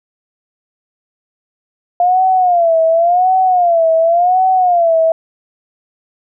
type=tone with vibrato; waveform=sine; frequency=699 Hz; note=F5; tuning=1 cent sharp; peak=-8 dBFS; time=2-5.12 s; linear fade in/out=2 ms; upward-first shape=sine; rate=0.91 Hz; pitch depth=130 cents each way; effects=none